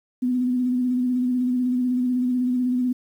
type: tone with vibrato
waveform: sine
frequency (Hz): 250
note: B3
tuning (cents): +21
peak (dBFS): -19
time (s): 0.22-2.93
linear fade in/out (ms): 10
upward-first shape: square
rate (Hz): 16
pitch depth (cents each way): 24
effects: 9-bit